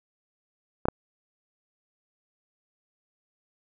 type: clicks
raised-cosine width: 1 ms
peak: -11 / -7 dBFS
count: 2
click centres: 0.855 / 0.885 s
effects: none